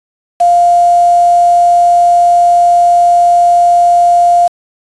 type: tone with quantisation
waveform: sine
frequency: 698.5 Hz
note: F5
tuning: in tune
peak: -4 dBFS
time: 0.4-4.48 s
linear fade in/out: 10 ms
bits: 4
effects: resampled to 24000 Hz